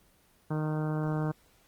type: harmonic tone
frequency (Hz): 154.1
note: D#3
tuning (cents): -16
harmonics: 1 / 2 / 3 / 4 / 5 / 6 / 7 / 8 / 9 / 10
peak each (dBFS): -29 / -35 / -39 / -41 / -43 / -45 / -46 / -47 / -48 / -49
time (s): 0.5-1.32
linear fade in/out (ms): 10
effects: pink hiss -64 dBFS RMS until 1.67 s + Opus 24 kbps